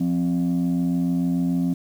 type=tone pair together; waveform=sine; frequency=174.7 / 261.6 Hz; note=F3 / C4; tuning=+1 / 0 cents; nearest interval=perfect fifth; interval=699 cents; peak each=-20 dBFS; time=0-1.74 s; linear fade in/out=10 ms; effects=tanh soft clip ceiling -16 dBFS + 8-bit